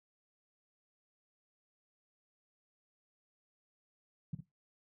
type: tone with echo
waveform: sine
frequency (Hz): 155.56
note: D#3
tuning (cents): 0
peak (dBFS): -33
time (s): 4.33-4.35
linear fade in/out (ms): 5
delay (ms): 56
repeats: 1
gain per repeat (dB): -7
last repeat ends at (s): 4.406
effects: noise-tail reverb RT60 0.2 s tail -18 dB re dry